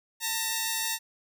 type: tone pair together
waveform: 5% pulse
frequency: 897 / 1900.7 Hz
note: A5 / A#6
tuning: +33 / +33 cents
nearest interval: octave + minor second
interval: 1300 cents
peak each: -18 / -21 dBFS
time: 0.2-0.99 s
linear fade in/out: 50 ms
effects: none